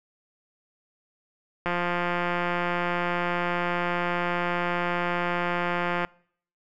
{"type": "click train", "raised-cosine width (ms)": 0.5, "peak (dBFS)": -12, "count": 769, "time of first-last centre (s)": [1.66, 6.049], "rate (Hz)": 175, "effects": ["noise-tail reverb RT60 0.6 s tail -25 dB re dry"]}